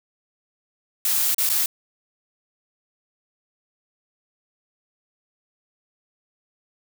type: noise with dropouts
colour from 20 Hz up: blue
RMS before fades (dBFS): -21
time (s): 1.05-1.66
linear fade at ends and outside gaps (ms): 2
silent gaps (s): 1.346-1.382 / 1.492-1.498
effects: none